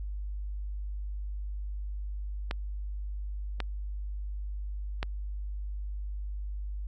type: clicks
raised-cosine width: 0.3 ms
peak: -16 dBFS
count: 3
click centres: 2.511 / 3.603 / 5.029 s
effects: added 50 Hz sine -33 dBFS peak until 6.87 s + AAC 32 kbps